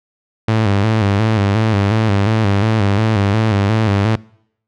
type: tone with vibrato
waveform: sawtooth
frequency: 105 Hz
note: G#2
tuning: 19 cents sharp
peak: -8 dBFS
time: 0.48-4.16 s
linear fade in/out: 5 ms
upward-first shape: square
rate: 2.8 Hz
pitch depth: 87 cents each way
effects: noise-tail reverb RT60 0.7 s tail -24 dB re dry + low-pass 4000 Hz 12 dB/octave